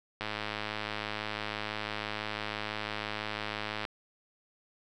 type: click train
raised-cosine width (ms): 0.3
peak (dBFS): -18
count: 387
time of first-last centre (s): 0.21-3.852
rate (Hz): 106
effects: none